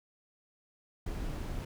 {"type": "noise with amplitude modulation", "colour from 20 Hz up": "brown", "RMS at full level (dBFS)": -35, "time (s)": [1.06, 1.65], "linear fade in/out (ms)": 5, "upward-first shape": "sine", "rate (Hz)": 300, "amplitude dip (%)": 40, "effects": []}